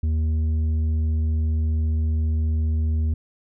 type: tone with tanh clipping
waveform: sine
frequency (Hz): 78.7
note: D#2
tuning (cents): +20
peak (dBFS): -20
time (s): 0.03-3.14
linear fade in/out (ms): 5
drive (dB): 6
effects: none